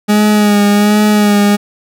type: tone with vibrato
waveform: 40% pulse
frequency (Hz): 207.7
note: G#3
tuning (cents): 0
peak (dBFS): -6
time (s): 0.08-1.57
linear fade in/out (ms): 20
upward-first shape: sine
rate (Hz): 1.3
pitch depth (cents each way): 29
effects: none